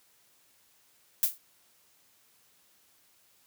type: noise with exponential decay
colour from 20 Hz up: violet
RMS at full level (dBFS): -20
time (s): 1.23-1.38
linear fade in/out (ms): 1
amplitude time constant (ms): 32
effects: white hiss -65 dBFS RMS until 3.46 s + high-pass 60 Hz 12 dB/octave